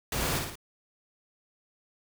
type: noise with echo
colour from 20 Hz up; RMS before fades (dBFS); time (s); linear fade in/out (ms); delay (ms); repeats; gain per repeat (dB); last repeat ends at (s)
pink; -31; 0.12-0.39; 2; 55; 3; -4; 0.555
effects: none